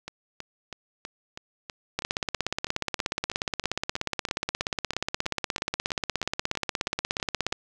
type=two click trains; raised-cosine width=0.2 ms; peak=-9 / -19 dBFS; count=94 / 24; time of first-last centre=1.99-7.526 / 0.08-7.523 s; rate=16.8 / 3.09 Hz; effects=none